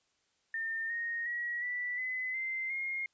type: tone with pitch steps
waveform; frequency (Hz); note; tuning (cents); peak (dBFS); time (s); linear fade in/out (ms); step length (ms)
sine; 1810 / 1860.9 / 1913.2 / 1967 / 2022 / 2079 / 2138; A6 / A#6 / A#6 / B6 / B6 / C7 / C7; +48 / -3 / +44 / -7 / +40 / -12 / +37; -33; 0.54-3.06; 2; 360
effects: white hiss -75 dBFS RMS until 3.13 s + resampled to 16000 Hz